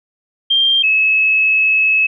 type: tone pair in turn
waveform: sine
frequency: 3182 / 2585 Hz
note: G7 / E7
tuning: +25 / -34 cents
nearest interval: major third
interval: 359 cents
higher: first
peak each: -10 dBFS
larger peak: neither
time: 0.5-0.83 / 0.83-2.07 s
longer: second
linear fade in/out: 10 ms
effects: none